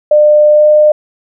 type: tone with pitch glide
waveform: sine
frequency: 600 to 604.5 Hz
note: D5 to D5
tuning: +37 to +50 cents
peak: -3 dBFS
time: 0.11-0.92 s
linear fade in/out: 5 ms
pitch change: +13 cents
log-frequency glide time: 0.51-0.69 s
effects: none